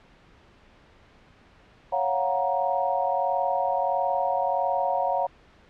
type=chord; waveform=sine; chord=Gb major seventh; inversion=second; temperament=equal with one note detuned; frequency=554.4 / 698.5 / 740 / 938.8 Hz; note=Db5 / F5 / Gb5 / Bb5; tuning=0 / 0 / 0 / +12 cents; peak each=-28 / -28 / -27 / -28 dBFS; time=1.92-5.27 s; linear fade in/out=10 ms; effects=pink hiss -55 dBFS RMS until 5.69 s + low-pass 3000 Hz 12 dB/octave